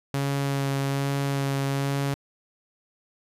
sawtooth tone with vibrato, 138.59 Hz, C#3, in tune, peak -20 dBFS, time 0.14-2.14 s, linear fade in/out 0 ms, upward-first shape sine, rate 1.2 Hz, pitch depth 13 cents each way, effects resampled to 32000 Hz

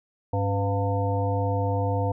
harmonic tone with a mistuned harmonic, 100.1 Hz, G2, 37 cents sharp, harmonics 1 / 3 / 5 / 7 / 9, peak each -24 / -33 / -29 / -32 / -32 dBFS, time 0.33-2.12 s, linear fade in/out 5 ms, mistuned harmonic 3, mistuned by -130 cents, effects none

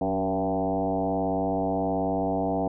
sine tone with frequency modulation, 475.4 Hz, A#4, 34 cents sharp, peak -23 dBFS, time 0.01-2.68 s, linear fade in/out 5 ms, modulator 98.6 Hz, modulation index 3.3, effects none

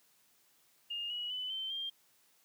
sine tone with pitch steps, 2830 / 2916 / 3005 / 3097 / 3191 Hz, F7 / F#7 / F#7 / G7 / G7, +22 / -26 / +26 / -22 / +30 cents, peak -36 dBFS, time 0.9-1.9 s, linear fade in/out 10 ms, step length 200 ms, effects white hiss -69 dBFS RMS until 2.44 s + high-pass 100 Hz 12 dB/octave

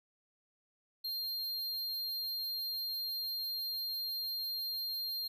square tone, 4198 Hz, C8, 5 cents sharp, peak -36 dBFS, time 1.04-5.28 s, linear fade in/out 10 ms, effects none

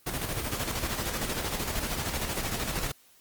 pink noise with tremolo, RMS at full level -30 dBFS, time 0.06-2.92 s, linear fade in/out 10 ms, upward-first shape square, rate 13 Hz, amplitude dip 45%, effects white hiss -60 dBFS RMS until 3.2 s + Opus 24 kbps

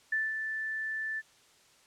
sine tone with ADSR envelope, 1760 Hz, A6, in tune, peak -26 dBFS, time 0.12-1.22 s, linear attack 6 ms, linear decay 200 ms, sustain -6 dB, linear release 35 ms, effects white hiss -62 dBFS RMS until 1.86 s + low-pass 8000 Hz 12 dB/octave

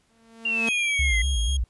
sawtooth tone with exponential growth, 227.3 Hz, A#3, 43 cents flat, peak -21 dBFS, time 0.09-0.69 s, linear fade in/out 2 ms, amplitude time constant 130 ms
sine exponential sweep, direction down, 2796 to 2018 Hz, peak -22 dBFS, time 0.45-1.22 s, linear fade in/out 5 ms
sawtooth tone, 3266 Hz, G#7, 30 cents flat, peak -26 dBFS, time 0.67-1.57 s, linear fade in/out 5 ms
sine tone with vibrato, 61.74 Hz, B1, in tune, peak -21 dBFS, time 0.99-1.64 s, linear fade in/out 5 ms, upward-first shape square, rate 4.1 Hz, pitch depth 160 cents each way
effects pink hiss -66 dBFS RMS until 1.69 s + resampled to 24000 Hz

